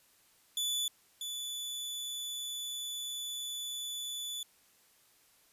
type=tone pair in turn; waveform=sawtooth; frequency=3471 / 3471 Hz; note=A7 / A7; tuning=-24 / -24 cents; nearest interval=unison; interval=0 cents; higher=neither; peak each=-28 / -34 dBFS; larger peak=first; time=0.57-0.88 / 1.21-4.43 s; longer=second; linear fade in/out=2 ms; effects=white hiss -66 dBFS RMS until 5.52 s + resampled to 32000 Hz